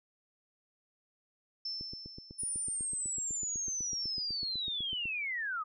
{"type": "tone with exponential decay", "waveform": "sine", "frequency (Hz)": 5310, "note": "E8", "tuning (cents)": 12, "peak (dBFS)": -34, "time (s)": [1.65, 3.13], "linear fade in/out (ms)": 5, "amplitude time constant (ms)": 320}
{"type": "click train", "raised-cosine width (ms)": 3, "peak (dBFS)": -34, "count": 27, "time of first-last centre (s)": [1.81, 5.056], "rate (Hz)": 8.01}
{"type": "linear sweep", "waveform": "sine", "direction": "down", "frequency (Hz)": [9730, 1200], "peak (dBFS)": -33, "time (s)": [2.38, 5.64], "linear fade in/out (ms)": 20}
{"effects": []}